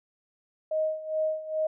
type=tone with tremolo; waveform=sine; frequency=626 Hz; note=D#5; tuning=10 cents sharp; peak=-23 dBFS; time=0.71-1.67 s; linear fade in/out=5 ms; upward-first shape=sine; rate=2.4 Hz; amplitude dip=80%; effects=none